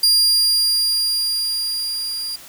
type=tone with level ramp; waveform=40% pulse; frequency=4800 Hz; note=D8; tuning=37 cents sharp; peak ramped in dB=-10 to -23 dBFS; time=0.03-2.36 s; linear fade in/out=5 ms; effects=white hiss -41 dBFS RMS until 2.48 s